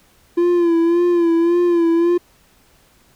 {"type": "tone with vibrato", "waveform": "triangle", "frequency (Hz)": 341.8, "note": "F4", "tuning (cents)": -37, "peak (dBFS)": -10, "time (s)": [0.37, 2.18], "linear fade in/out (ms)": 10, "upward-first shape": "sine", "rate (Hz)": 1.8, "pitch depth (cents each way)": 50, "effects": ["pink hiss -54 dBFS RMS until 3.15 s"]}